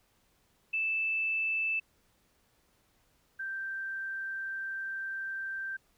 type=tone pair in turn; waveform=sine; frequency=2637 / 1568 Hz; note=E7 / G6; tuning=0 / 0 cents; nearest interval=major sixth; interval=900 cents; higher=first; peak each=-28 / -34 dBFS; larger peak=first; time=0.73-1.8 / 3.39-5.77 s; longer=second; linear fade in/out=10 ms; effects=pink hiss -70 dBFS RMS until 5.97 s